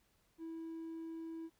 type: tone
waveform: triangle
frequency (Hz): 326.8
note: E4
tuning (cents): -15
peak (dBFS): -40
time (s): 0.38-1.5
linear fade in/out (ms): 50
effects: tanh soft clip ceiling -37 dBFS + pink hiss -75 dBFS RMS until 1.59 s